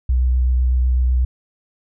sine tone with vibrato, 62.7 Hz, B1, 27 cents sharp, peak -13 dBFS, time 0.09-1.25 s, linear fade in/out 5 ms, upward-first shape triangle, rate 8 Hz, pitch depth 20 cents each way, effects none

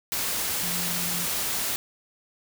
sine tone in noise, 174.61 Hz, F3, in tune, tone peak -35 dBFS, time 0.63-1.25 s, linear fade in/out 0 ms, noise white, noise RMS -28 dBFS, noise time 0.12-1.76 s, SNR -10 dB, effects none

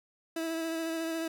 30% pulse tone with vibrato, 326.6 Hz, E4, 16 cents flat, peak -29 dBFS, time 0.36-1.28 s, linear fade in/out 5 ms, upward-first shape sine, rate 14 Hz, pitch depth 19 cents each way, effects none

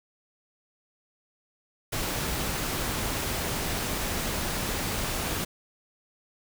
pink noise, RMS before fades -30 dBFS, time 1.92-5.45 s, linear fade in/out 10 ms, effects none

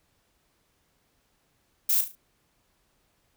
violet noise with echo, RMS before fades -23 dBFS, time 1.89-2.01 s, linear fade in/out 5 ms, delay 36 ms, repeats 4, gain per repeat -8 dB, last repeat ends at 2.154 s, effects pink hiss -70 dBFS RMS until 3.36 s

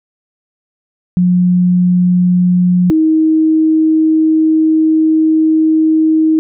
sine tone pair in turn, 179.4 / 316.1 Hz, F3 / D#4, +47 / +27 cents, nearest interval minor seventh, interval 980 cents, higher second, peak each -7 dBFS, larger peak neither, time 1.17-2.9 / 2.9-6.39 s, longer second, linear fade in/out 0 ms, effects none

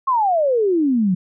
sine exponential sweep, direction down, 1100 to 174.61 Hz, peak -14 dBFS, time 0.07-1.15 s, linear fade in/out 10 ms, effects none

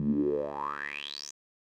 10% pulse tone with band-pass filter sweep, 72.1 Hz, D2, 31 cents flat, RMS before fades -32 dBFS, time 0-1.31 s, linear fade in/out 0 ms, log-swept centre 170 to 6600 Hz, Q 9.5, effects none

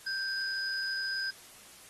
sine tone pair together, 1568 / 4982 Hz, G6 / D#8, 0 / +1 cents, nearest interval octave + minor sixth, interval 2001 cents, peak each -33 / -35 dBFS, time 0.06-1.31 s, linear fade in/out 10 ms, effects white hiss -53 dBFS RMS until 1.89 s + AAC 32 kbps

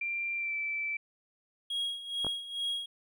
sine tone with pitch glide, 2371 to 2324 Hz, D7 to D7, +16 to -19 cents, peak -31 dBFS, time 0.01-0.97 s, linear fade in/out 5 ms, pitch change -35 cents, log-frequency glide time 0.35-0.55 s
triangle tone with tremolo, 3292 Hz, G#7, 16 cents flat, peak -28 dBFS, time 1.7-2.86 s, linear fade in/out 5 ms, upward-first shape sine, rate 2.3 Hz, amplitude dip 75%
clicks, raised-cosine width 1 ms, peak -23 dBFS, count 2, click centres 2.247 / 2.267 s
effects none

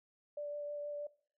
sine tone with vibrato, 585 Hz, D5, 7 cents flat, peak -38 dBFS, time 0.37-1.07 s, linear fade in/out 5 ms, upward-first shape triangle, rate 6.3 Hz, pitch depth 11 cents each way, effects noise-tail reverb RT60 0.5 s tail -20 dB re dry

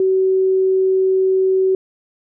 sine tone, 378.6 Hz, F#4, 40 cents sharp, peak -12 dBFS, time 0-1.75 s, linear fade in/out 2 ms, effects none

